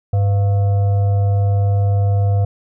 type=tone with frequency modulation; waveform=sine; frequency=100.4 Hz; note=G2; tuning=42 cents sharp; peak=-12 dBFS; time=0.13-2.45 s; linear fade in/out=5 ms; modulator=600 Hz; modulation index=0.3; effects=none